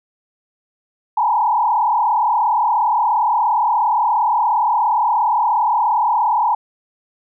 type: tone with frequency modulation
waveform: sine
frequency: 904 Hz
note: A5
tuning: 47 cents sharp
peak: -13 dBFS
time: 1.17-6.55 s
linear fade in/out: 5 ms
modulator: 37.1 Hz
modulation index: 2.2
effects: none